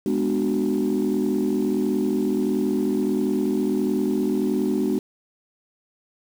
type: chord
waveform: sine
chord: G# half-diminished seventh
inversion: none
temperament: just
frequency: 207.7 / 249.2 / 299 / 373.8 Hz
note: G#3 / B3 / D4 / F#4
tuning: 0 / +16 / +31 / +18 cents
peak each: -24 dBFS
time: 0.06-4.99 s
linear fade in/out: 2 ms
effects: tanh soft clip ceiling -14 dBFS + 7-bit